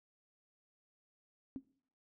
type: tone with exponential decay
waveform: sine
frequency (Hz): 267.3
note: C4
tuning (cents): +37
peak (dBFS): -35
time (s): 1.56-1.64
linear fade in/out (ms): 0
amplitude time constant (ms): 16
effects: noise-tail reverb RT60 0.6 s tail -21 dB re dry